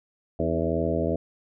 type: harmonic tone with a mistuned harmonic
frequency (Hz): 82.2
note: E2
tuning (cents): -4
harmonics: 1 / 2 / 3 / 4 / 5 / 6 / 7 / 8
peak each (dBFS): -31 / -31 / -31 / -31 / -31 / -31 / -31 / -31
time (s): 0.39-1.16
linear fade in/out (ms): 5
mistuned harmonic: 4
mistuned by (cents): -47
effects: none